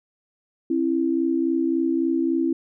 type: tone pair together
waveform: sine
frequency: 268.4 / 332 Hz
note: C4 / E4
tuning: +44 / +12 cents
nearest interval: major third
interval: 368 cents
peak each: -23 / -21 dBFS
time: 0.7-2.53 s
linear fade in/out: 5 ms
effects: none